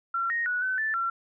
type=tone with pitch steps; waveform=sine; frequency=1363 / 1866 / 1469 / 1518 / 1759 / 1360 Hz; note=F6 / A#6 / F#6 / F#6 / A6 / F6; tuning=-43 / +1 / -13 / +44 / -1 / -46 cents; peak=-25 dBFS; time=0.14-1.1 s; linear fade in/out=5 ms; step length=160 ms; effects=none